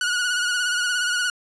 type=tone with vibrato; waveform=sawtooth; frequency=1457 Hz; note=F#6; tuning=27 cents flat; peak=-17 dBFS; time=0.01-1.3 s; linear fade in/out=2 ms; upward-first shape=sine; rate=17 Hz; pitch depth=41 cents each way; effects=resampled to 22050 Hz + 8-bit